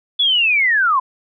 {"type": "linear sweep", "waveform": "sine", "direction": "down", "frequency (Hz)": [3459, 987.8], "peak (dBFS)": -12, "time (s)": [0.19, 1], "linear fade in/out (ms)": 10, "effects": []}